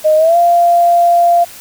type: tone with pitch glide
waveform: sine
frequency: 620 to 691.9 Hz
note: D#5 to F5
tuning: -6 to -16 cents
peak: -6 dBFS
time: 0.04-1.45 s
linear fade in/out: 20 ms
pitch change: +190 cents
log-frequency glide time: 0.17-0.37 s
effects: white hiss -34 dBFS RMS until 1.6 s